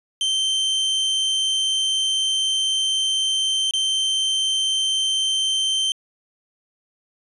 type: tone with dropouts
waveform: 40% pulse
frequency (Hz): 3118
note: G7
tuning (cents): -10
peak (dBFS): -18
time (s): 0.21-5.92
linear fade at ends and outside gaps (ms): 1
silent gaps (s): 3.71-3.736
effects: resampled to 24000 Hz